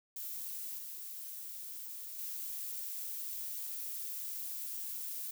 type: noise with level steps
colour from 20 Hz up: violet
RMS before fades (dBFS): -42 / -45 / -41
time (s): 0.16-5.31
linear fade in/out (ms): 5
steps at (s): 0.78 / 2.18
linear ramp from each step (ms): 10
effects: none